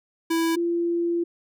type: tone pair in turn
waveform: square / sine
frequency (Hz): 329.6 / 342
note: E4 / F4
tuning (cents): 0 / -36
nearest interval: minor second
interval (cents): 64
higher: second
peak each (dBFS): -21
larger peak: neither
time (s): 0.3-0.56 / 0.56-1.24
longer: second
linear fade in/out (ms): 10
effects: none